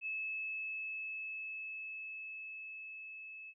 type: tone with level ramp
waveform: sine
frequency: 2600 Hz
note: E7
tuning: 24 cents flat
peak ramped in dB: -36 to -47 dBFS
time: 0.01-3.54 s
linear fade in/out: 50 ms
effects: none